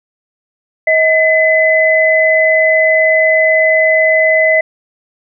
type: tone pair together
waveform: sine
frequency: 635.6 / 2018 Hz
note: D#5 / B6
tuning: +37 / +37 cents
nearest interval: octave + minor sixth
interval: 2000 cents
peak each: -10 dBFS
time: 0.87-4.61 s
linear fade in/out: 5 ms
effects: none